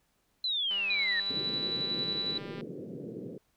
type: exponential sweep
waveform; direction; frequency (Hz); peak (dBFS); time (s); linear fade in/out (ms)
sine; down; 4118 to 1789; -28; 0.44-1.2; 2
type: click train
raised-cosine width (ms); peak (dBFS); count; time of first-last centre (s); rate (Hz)
0.3; -31; 379; 0.71-2.609; 199
type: tone with tremolo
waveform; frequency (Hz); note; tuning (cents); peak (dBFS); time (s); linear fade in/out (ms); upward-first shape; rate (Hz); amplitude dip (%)
sine; 3951; B7; 0; -29; 0.9-2.38; 5; square; 11; 30
type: band-pass noise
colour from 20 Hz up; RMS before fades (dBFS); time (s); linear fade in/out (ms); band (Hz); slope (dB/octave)
white; -41; 1.3-3.38; 0; 120 to 480; 48
effects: pink hiss -73 dBFS RMS until 3.56 s